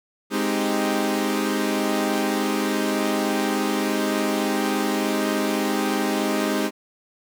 sawtooth chord, Ab major seventh, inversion none, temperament equal, 207.7 / 261.6 / 311.1 / 392 Hz, Ab3 / C4 / Eb4 / G4, 0 / 0 / 0 / 0 cents, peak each -22 / -23 / -22 / -24 dBFS, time 0.3-6.71 s, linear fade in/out 50 ms, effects none

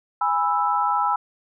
sine chord, E major, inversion first, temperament just, 824.1 / 988.9 / 1318.5 Hz, G#5 / B5 / E6, -14 / +2 / 0 cents, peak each -23 dBFS, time 0.21-1.16 s, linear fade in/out 5 ms, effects none

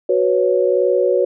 sine chord, F# suspended fourth, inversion none, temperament just, 370 / 493.3 / 555 Hz, F#4 / B4 / C#5, 0 / -2 / +2 cents, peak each -17 dBFS, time 0.09-1.25 s, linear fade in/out 5 ms, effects none

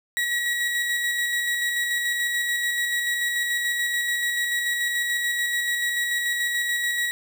35% pulse tone with tremolo, 1916 Hz, A#6, 47 cents sharp, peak -20 dBFS, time 0.17-7.11 s, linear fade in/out 0 ms, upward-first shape square, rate 6.9 Hz, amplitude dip 25%, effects none

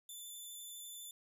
10% pulse tone with vibrato, 3520 Hz, A7, in tune, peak -40 dBFS, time 0.09-1.11 s, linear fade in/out 2 ms, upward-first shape triangle, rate 12 Hz, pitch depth 15 cents each way, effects none

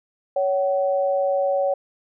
sine tone pair together, 559 / 756.6 Hz, C#5 / F#5, +14 / +38 cents, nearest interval perfect fourth, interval 524 cents, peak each -19 / -25 dBFS, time 0.36-1.74 s, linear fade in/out 5 ms, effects none

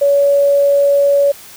sine tone, 565 Hz, C#5, 33 cents sharp, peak -8 dBFS, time 0.01-1.32 s, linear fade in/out 10 ms, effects white hiss -37 dBFS RMS until 1.56 s

